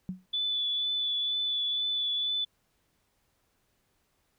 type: tone with exponential decay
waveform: sine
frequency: 185 Hz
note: F#3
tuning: in tune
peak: -28 dBFS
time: 0.09-0.26 s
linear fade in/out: 0 ms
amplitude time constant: 35 ms
type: tone with vibrato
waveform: sine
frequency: 3469 Hz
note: A7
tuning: 25 cents flat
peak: -27 dBFS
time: 0.33-2.45 s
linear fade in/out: 10 ms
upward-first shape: triangle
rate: 2.1 Hz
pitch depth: 20 cents each way
effects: pink hiss -73 dBFS RMS until 4.38 s